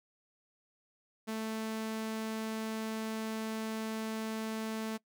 sawtooth tone, 220.5 Hz, A3, 4 cents sharp, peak -31 dBFS, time 1.27-4.98 s, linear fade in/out 20 ms, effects noise-tail reverb RT60 0.1 s tail -22 dB re dry

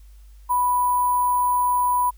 sine tone with sample-and-hold, 987.8 Hz, B5, in tune, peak -17 dBFS, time 0.49-2.11 s, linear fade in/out 20 ms, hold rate 11025 Hz, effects added 50 Hz sine -43 dBFS peak until 2.17 s + white hiss -62 dBFS RMS until 2.17 s

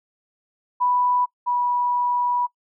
sine tone pair in turn, 987.8 / 976.5 Hz, B5 / B5, 0 / -20 cents, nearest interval unison, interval 20 cents, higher first, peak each -17 / -19 dBFS, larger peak first, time 0.8-1.26 / 1.46-2.47 s, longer second, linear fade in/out 20 ms, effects noise-tail reverb RT60 0.1 s tail -23 dB re dry

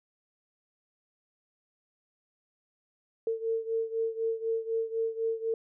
sine beating tone pair, 450.4 / 454.4 Hz, A4 / A#4, +40 / -44 cents, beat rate 4 Hz, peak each -30 / -33 dBFS, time 3.27-5.54 s, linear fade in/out 2 ms, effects none

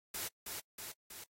white noise with echo, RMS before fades -40 dBFS, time 0.14-0.28 s, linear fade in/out 5 ms, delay 320 ms, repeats 3, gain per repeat -3 dB, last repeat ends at 1.24 s, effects noise-tail reverb RT60 0.1 s tail -26 dB re dry + AAC 48 kbps

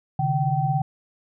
sine tone cluster, 134.1 / 151.6 / 771 Hz, C3 / D#3 / G5, +43 / -45 / -29 cents, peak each -24 dBFS, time 0.19-0.82 s, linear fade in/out 5 ms, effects none

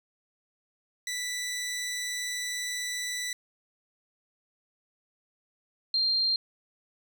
15% pulse / sine tone pair in turn, 1975.5 / 4186 Hz, B6 / C8, 0 / 0 cents, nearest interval octave + minor second, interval 1300 cents, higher second, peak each -25 / -23 dBFS, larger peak second, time 1.07-3.33 / 5.94-6.36 s, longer first, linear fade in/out 2 ms, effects none

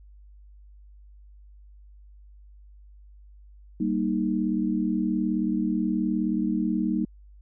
sine chord, Eb major, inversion first, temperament just, 194.45 / 233.3 / 311.1 Hz, G3 / Bb3 / Eb4, -14 / +2 / 0 cents, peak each -27 dBFS, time 3.8-7.05 s, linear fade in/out 5 ms, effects added 50 Hz sine -47 dBFS peak until 7.41 s

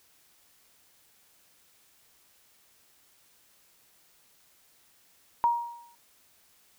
sine tone with exponential decay, 945 Hz, A#5, 23 cents sharp, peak -18 dBFS, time 5.44-5.95 s, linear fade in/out 0 ms, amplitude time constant 110 ms, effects white hiss -63 dBFS RMS until 6.78 s

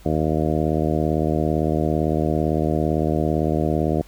harmonic tone, 77.78 Hz, D#2, in tune, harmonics 1 / 2 / 3 / 4 / 5 / 6 / 7 / 8 / 9, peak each -26 / -24 / -26 / -25 / -27 / -30 / -30 / -29 / -30 dBFS, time 0.05-4.02 s, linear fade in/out 10 ms, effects added 50 Hz sine -45 dBFS peak until 4.07 s + pink hiss -51 dBFS RMS until 4.07 s

